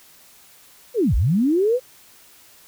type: linear two-way sweep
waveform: sine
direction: down then up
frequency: 523.3 to 43.65 to 523.3 Hz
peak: -15 dBFS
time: 0.94-1.8 s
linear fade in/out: 50 ms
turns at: 1.15 s
effects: white hiss -50 dBFS RMS until 2.67 s